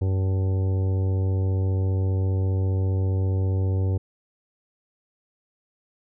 harmonic tone with a mistuned harmonic, 94.9 Hz, F#2, 44 cents sharp, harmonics 1 / 2 / 3 / 4 / 5 / 6 / 8 / 9, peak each -20 / -38 / -36 / -36 / -37 / -44 / -49 / -50 dBFS, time 0.01-3.98 s, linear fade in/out 10 ms, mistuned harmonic 9, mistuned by +48 cents, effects none

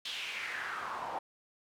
pink noise with band-pass filter sweep, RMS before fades -39 dBFS, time 0.05-1.19 s, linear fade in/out 5 ms, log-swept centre 3500 to 780 Hz, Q 3.5, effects none

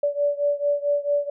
sine beating tone pair, 576 / 580.5 Hz, D5 / D5, -34 / -20 cents, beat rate 4.5 Hz, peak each -22 / -24 dBFS, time 0.03-1.3 s, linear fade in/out 5 ms, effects none

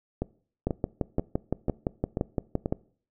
two click trains, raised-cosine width 2 ms, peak -12 / -14 dBFS, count 13 / 6, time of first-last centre 0.67-2.725 / 0.22-2.659 s, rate 5.84 / 2.05 Hz, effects noise-tail reverb RT60 0.5 s tail -22 dB re dry

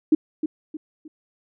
sine tone with echo, 310.2 Hz, D#4, 5 cents flat, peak -11 dBFS, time 0.12-0.15 s, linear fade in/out 5 ms, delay 310 ms, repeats 3, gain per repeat -9 dB, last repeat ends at 1.08 s, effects none

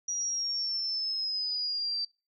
sine linear sweep, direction down, 5780 to 4655 Hz, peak -29 dBFS, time 0.08-2.05 s, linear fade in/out 5 ms, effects noise-tail reverb RT60 0.3 s tail -25 dB re dry

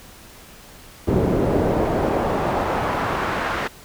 brown noise with band-pass filter sweep, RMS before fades -21 dBFS, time 1.07-3.68 s, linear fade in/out 10 ms, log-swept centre 340 to 1600 Hz, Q 1.1, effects pink hiss -44 dBFS RMS until 3.84 s

